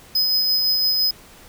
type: tone with tremolo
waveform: square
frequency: 5040 Hz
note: D#8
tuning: 21 cents sharp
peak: -16 dBFS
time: 0.15-1.11 s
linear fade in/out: 5 ms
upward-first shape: sine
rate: 5.9 Hz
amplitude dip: 25%
effects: pink hiss -46 dBFS RMS until 1.48 s